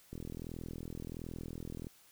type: click train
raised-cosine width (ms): 3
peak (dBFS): -30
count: 73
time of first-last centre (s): 0.13-1.869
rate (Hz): 41.4
effects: white hiss -63 dBFS RMS until 2.11 s